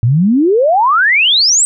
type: exponential sweep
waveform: sine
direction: up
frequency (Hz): 109 to 8290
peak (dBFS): -7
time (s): 0.03-1.65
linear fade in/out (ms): 0
effects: none